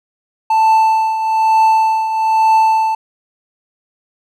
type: tone with tremolo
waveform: triangle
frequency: 883 Hz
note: A5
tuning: 6 cents sharp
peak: -5 dBFS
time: 0.5-2.95 s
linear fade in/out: 5 ms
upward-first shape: triangle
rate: 1.1 Hz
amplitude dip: 65%
effects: none